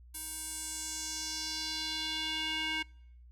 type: tone with band-pass filter sweep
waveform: square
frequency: 314.6 Hz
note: D#4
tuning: 19 cents sharp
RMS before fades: -37 dBFS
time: 0.14-2.83 s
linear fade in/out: 10 ms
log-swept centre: 11000 to 2400 Hz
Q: 2.5
effects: noise-tail reverb RT60 0.7 s tail -26 dB re dry + added 60 Hz sine -52 dBFS peak until 3.31 s